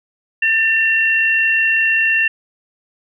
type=tone pair together; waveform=sine; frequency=1788 / 2733 Hz; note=A6 / F7; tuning=+27 / -38 cents; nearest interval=perfect fifth; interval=735 cents; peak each=-15 dBFS; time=0.42-2.28 s; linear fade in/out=5 ms; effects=none